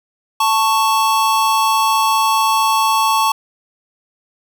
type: tone pair together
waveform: square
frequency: 884.3 / 1108.7 Hz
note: A5 / C#6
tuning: +8 / 0 cents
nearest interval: major third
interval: 392 cents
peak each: -16 dBFS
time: 0.4-3.32 s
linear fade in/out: 5 ms
effects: none

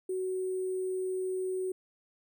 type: tone with sample-and-hold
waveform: sine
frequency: 372.8 Hz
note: F#4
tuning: 13 cents sharp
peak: -30 dBFS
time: 0.09-1.72 s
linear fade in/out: 5 ms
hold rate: 8820 Hz
effects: none

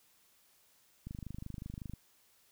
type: click train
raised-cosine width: 5 ms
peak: -30 dBFS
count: 23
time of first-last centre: 1.07-1.936 s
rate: 25.4 Hz
effects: white hiss -68 dBFS RMS until 2.51 s

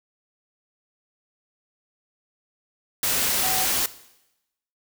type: tone in noise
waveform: sine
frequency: 754 Hz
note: F#5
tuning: 32 cents sharp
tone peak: -29 dBFS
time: 3.43-3.65 s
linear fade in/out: 2 ms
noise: white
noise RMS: -23 dBFS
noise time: 3.03-3.86 s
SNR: -9 dB
effects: noise-tail reverb RT60 0.9 s tail -17 dB re dry

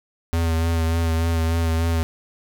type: tone with vibrato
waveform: square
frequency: 82.41 Hz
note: E2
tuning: in tune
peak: -19 dBFS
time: 0.33-2.03 s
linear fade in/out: 0 ms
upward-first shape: sine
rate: 3.4 Hz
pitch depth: 26 cents each way
effects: none

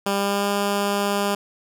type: tone with pitch glide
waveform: 10% pulse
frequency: 199.1 to 201.8 Hz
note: G3 to G#3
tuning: +27 to -49 cents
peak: -12 dBFS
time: 0.06-1.35 s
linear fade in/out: 5 ms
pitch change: +24 cents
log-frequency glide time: 0.16-0.48 s
effects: none

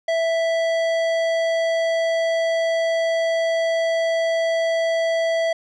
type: tone with tanh clipping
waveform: sine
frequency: 659.3 Hz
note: E5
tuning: in tune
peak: -20 dBFS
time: 0.08-5.53 s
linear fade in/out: 5 ms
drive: 15 dB
effects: none

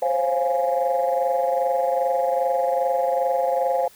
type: chord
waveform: sine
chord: Db major seventh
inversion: third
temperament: equal with one note detuned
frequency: 523.3 / 545.8 / 698.5 / 830.6 Hz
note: C5 / Db5 / F5 / Ab5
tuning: 0 / -27 / 0 / 0 cents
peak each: -22 / -26 / -23 / -25 dBFS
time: 0.02-3.88 s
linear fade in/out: 5 ms
effects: tanh soft clip ceiling -11 dBFS + white hiss -51 dBFS RMS until 3.95 s

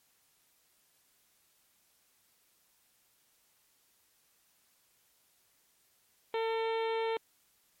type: harmonic tone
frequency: 450.7 Hz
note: A4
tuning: 42 cents sharp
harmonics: 1 / 2 / 3 / 4 / 5 / 6 / 7 / 8 / 9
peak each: -31 / -36 / -46 / -47 / -44 / -51 / -48 / -50 / -55 dBFS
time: 6.34-7.17 s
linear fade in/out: 2 ms
effects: white hiss -70 dBFS RMS until 7.8 s + MP3 64 kbps

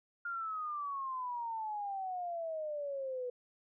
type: exponential sweep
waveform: sine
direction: down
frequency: 1414 to 489.2 Hz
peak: -36 dBFS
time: 0.25-3.3 s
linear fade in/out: 5 ms
effects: none

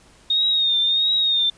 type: tone with vibrato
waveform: sine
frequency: 3701 Hz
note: A#7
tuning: 13 cents flat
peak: -16 dBFS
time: 0.3-1.5 s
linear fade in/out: 5 ms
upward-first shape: triangle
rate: 1.5 Hz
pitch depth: 67 cents each way
effects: pink hiss -52 dBFS RMS until 1.57 s + resampled to 22050 Hz

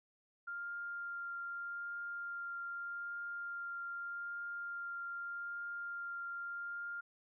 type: tone with vibrato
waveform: sine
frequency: 1396.9 Hz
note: F6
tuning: in tune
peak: -40 dBFS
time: 0.47-7.01 s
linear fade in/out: 10 ms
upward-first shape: triangle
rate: 0.82 Hz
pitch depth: 9 cents each way
effects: none

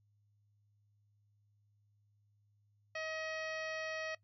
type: harmonic tone with a mistuned harmonic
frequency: 634 Hz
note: D#5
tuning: 32 cents sharp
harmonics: 1 / 2 / 3 / 4 / 5 / 6 / 7 / 8 / 9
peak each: -42 / -49 / -44 / -47 / -53 / -62 / -54 / -59 / -58 dBFS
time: 2.95-4.15 s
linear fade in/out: 5 ms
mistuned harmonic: 8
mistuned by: +15 cents
effects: noise-tail reverb RT60 0.1 s tail -19 dB re dry + added 103 Hz sine -70 dBFS peak until 4.23 s

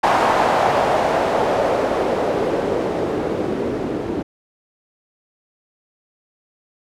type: noise with low-pass filter sweep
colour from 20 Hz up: blue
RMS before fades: -19 dBFS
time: 0.03-4.23 s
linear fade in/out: 10 ms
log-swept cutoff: 840 to 320 Hz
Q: 2
effects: none

